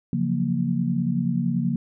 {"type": "chord", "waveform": "sine", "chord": "Gb major seventh", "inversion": "second", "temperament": "equal", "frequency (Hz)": [138.59, 174.61, 185, 233.1], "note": ["Db3", "F3", "Gb3", "Bb3"], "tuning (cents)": [0, 0, 0, 0], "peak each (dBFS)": [-27, -25, -30, -25], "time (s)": [0.13, 1.76], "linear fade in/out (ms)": 2, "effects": []}